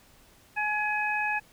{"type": "harmonic tone", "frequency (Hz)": 843, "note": "G#5", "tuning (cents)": 26, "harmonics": [1, 2, 3], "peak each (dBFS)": [-30, -30, -30], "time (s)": [0.56, 1.4], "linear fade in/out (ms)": 20, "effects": ["pink hiss -58 dBFS RMS until 1.52 s"]}